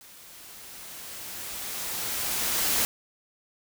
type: noise with level ramp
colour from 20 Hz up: white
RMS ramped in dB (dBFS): -50 to -24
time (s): 0.01-2.85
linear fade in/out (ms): 0
effects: none